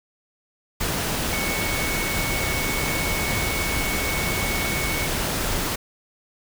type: tone in noise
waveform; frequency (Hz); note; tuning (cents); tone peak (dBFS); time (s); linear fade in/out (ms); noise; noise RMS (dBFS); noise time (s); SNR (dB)
sine; 2217; C#7; 0; -28; 1.32-5.07; 10; pink; -25; 0.8-5.76; -6
effects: none